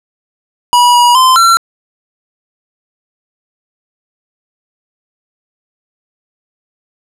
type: tone with pitch steps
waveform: square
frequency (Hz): 971 / 965 / 1033 / 1357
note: B5 / B5 / C6 / E6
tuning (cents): -30 / -40 / -22 / +50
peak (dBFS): -5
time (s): 0.73-1.57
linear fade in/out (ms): 0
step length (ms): 210
effects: low-pass 12000 Hz 12 dB/octave